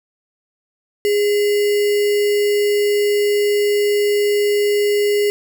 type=tone with sample-and-hold; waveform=sine; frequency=412.3 Hz; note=G#4; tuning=13 cents flat; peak=-13 dBFS; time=1.05-5.3 s; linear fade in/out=0 ms; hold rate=2450 Hz; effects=none